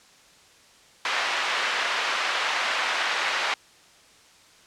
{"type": "band-pass noise", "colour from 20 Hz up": "white", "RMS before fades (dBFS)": -26, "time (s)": [1.05, 3.54], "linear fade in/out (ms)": 2, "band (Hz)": [770, 2500], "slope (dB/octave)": 12, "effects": ["white hiss -54 dBFS RMS until 4.66 s", "low-pass 7000 Hz 12 dB/octave"]}